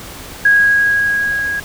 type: tone with level ramp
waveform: sine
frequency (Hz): 1648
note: G#6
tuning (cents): -14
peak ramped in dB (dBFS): -6 to -17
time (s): 0.45-1.6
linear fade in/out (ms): 5
effects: pink hiss -32 dBFS RMS until 1.64 s